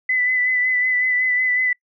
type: tone with vibrato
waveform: sine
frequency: 2003 Hz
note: B6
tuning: 24 cents sharp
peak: -16 dBFS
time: 0.09-1.73 s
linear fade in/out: 5 ms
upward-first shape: sine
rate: 5.4 Hz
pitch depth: 25 cents each way
effects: noise-tail reverb RT60 0.1 s tail -26 dB re dry